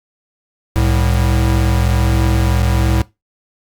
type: tone pair together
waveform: square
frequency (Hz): 65.41 / 108.57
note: C2 / A2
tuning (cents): 0 / -23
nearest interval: major sixth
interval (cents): 877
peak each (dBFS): -15 / -16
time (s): 0.76-3.02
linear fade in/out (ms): 0
effects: noise-tail reverb RT60 0.2 s tail -19 dB re dry + Opus 48 kbps